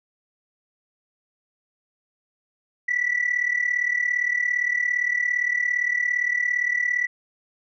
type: tone with amplitude modulation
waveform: sine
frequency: 1961 Hz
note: B6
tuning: 13 cents flat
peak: -16 dBFS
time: 2.88-7.07 s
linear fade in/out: 10 ms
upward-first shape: sine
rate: 37.5 Hz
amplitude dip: 80%
effects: tanh soft clip ceiling -14 dBFS